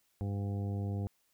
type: harmonic tone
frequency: 100 Hz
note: G2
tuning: 35 cents sharp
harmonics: 1 / 2 / 3 / 4 / 5 / 7 / 8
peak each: -33 / -40 / -46 / -48 / -49 / -52 / -56 dBFS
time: 0.21-1.07 s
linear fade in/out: 0 ms
effects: white hiss -74 dBFS RMS until 1.33 s